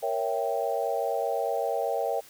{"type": "chord", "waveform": "sine", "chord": "A# diminished seventh", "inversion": "none", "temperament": "equal", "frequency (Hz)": [466.2, 554.4, 659.3, 784], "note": ["A#4", "C#5", "E5", "G5"], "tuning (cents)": [0, 0, 0, 0], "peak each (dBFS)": -31, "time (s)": [0.02, 2.21], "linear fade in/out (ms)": 20, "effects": ["white hiss -52 dBFS RMS until 2.29 s"]}